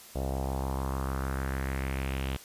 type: tone with low-pass filter sweep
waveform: sawtooth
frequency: 66.7 Hz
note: C2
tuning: 34 cents sharp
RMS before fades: -32 dBFS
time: 0.15-2.37 s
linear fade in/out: 10 ms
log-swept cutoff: 630 to 3200 Hz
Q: 2.9
effects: white hiss -50 dBFS RMS until 2.44 s + resampled to 32000 Hz